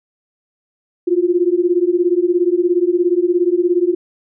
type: beating tone pair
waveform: sine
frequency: 344.2 / 361.2 Hz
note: F4 / F#4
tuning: -25 / -42 cents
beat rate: 17 Hz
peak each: -15 dBFS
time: 1.07-3.95 s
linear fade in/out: 10 ms
effects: none